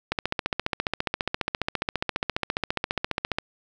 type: click train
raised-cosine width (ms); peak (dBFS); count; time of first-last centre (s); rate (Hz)
0.3; -8; 49; 0.12-3.385; 14.7
effects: none